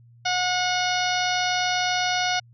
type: harmonic tone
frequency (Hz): 727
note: F#5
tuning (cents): -31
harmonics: 1 / 2 / 3 / 4 / 5 / 6 / 7 / 8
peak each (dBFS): -25 / -28 / -30 / -31 / -32 / -33 / -33 / -34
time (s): 0.25-2.4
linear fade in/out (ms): 10
effects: added 118 Hz sine -49 dBFS peak until 2.53 s